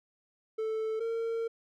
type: tone pair in turn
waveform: triangle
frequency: 440 / 456.9 Hz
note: A4 / A#4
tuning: 0 / -35 cents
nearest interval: minor second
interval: 65 cents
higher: second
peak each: -28 dBFS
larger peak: neither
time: 0.58-1 / 1-1.48 s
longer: second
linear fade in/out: 10 ms
effects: none